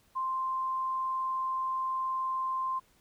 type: tone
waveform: sine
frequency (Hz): 1046.5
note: C6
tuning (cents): 0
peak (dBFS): -29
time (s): 0.15-2.8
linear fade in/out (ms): 20
effects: pink hiss -66 dBFS RMS until 3 s